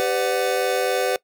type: chord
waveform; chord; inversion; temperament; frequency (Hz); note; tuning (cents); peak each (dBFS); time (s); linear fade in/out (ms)
square; G major seventh; none; equal with one note detuned; 392 / 503.4 / 587.3 / 740; G4 / B4 / D5 / F#5; 0 / +33 / 0 / 0; -27 / -23 / -29 / -27; 0-1.16; 0
effects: noise-tail reverb RT60 0.1 s tail -21 dB re dry